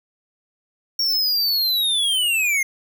square linear sweep, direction down, 5560 to 2093 Hz, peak -18 dBFS, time 0.99-2.63 s, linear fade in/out 5 ms, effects none

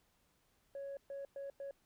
sine tone bursts at uneven times, 555 Hz, C#5, 2 cents sharp, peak -40 dBFS, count 4, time 0.75-0.97 / 1.1-1.25 / 1.36-1.5 / 1.6-1.71 s, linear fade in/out 2 ms, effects tanh soft clip ceiling -40 dBFS + pink hiss -75 dBFS RMS until 1.85 s

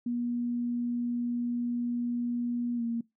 sine tone with pitch glide, 240.4 to 232.6 Hz, B3 to A#3, -46 to -4 cents, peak -28 dBFS, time 0.06-3.01 s, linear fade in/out 5 ms, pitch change -58 cents, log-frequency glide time 2.76-2.82 s, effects noise-tail reverb RT60 0.2 s tail -23 dB re dry

